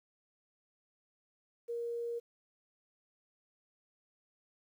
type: tone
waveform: sine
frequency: 470.5 Hz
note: A#4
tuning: 16 cents sharp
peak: -35 dBFS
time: 1.68-2.2 s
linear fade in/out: 20 ms
effects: 11-bit